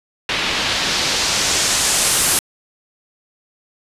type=noise with low-pass filter sweep; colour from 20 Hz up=white; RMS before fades=-18 dBFS; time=0.29-2.39 s; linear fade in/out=2 ms; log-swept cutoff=3100 to 11000 Hz; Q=1.3; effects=resampled to 32000 Hz